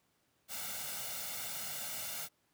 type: noise with comb filter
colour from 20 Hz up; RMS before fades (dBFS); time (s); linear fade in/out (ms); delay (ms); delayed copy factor
white; -41; 0.48-2.29; 50; 1.4; +0.7
effects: pink hiss -75 dBFS RMS until 2.53 s + high-pass 100 Hz 12 dB/octave